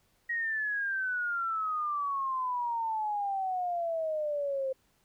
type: exponential sweep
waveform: sine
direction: down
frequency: 1899 to 523.3 Hz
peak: -29 dBFS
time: 0.29-4.73 s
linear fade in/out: 10 ms
effects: pink hiss -70 dBFS RMS until 5.04 s